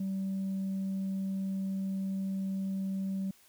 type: tone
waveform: sine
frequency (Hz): 192.7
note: G3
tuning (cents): -29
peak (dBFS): -29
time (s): 0-3.31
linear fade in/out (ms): 5
effects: tanh soft clip ceiling -29 dBFS + white hiss -62 dBFS RMS until 3.48 s